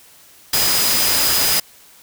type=tone in noise; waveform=sine; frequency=4978 Hz; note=D#8; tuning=in tune; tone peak=-21 dBFS; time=0.53-1.6 s; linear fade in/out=5 ms; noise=white; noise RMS=-17 dBFS; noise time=0.53-1.6 s; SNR=-7 dB; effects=white hiss -47 dBFS RMS until 2.02 s